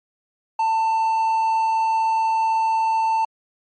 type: tone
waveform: triangle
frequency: 892 Hz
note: A5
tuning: 23 cents sharp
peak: -15 dBFS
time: 0.59-3.25 s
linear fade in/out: 5 ms
effects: MP3 32 kbps